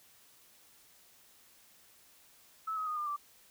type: tone with pitch steps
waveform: sine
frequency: 1303 / 1268.1 / 1234.1 / 1201.1 / 1168.9 Hz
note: E6 / D#6 / D#6 / D6 / D6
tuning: -20 / +33 / -15 / +39 / -9 cents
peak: -33 dBFS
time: 2.67-3.165 s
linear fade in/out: 10 ms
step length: 99 ms
effects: white hiss -62 dBFS RMS until 3.5 s